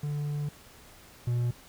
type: tone pair in turn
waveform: triangle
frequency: 146.83 / 120.71 Hz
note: D3 / B2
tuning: 0 / -39 cents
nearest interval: minor third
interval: 339 cents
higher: first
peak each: -27 / -23 dBFS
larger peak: second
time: 0.03-0.49 / 1.27-1.51 s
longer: first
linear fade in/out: 5 ms
effects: pink hiss -53 dBFS RMS until 1.68 s

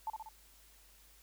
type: tone with echo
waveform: sine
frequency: 880 Hz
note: A5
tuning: in tune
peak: -34 dBFS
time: 0.07-0.1 s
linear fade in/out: 2 ms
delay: 63 ms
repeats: 3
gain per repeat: -4 dB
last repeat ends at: 0.289 s
effects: added 50 Hz sine -64 dBFS peak until 1.22 s + white hiss -63 dBFS RMS until 1.22 s

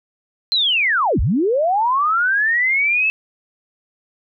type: linear two-way sweep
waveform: sine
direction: down then up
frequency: 4169 to 41.2 to 2640 Hz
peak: -14 dBFS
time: 0.52-3.1 s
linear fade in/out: 0 ms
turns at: 1.2 s
effects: none

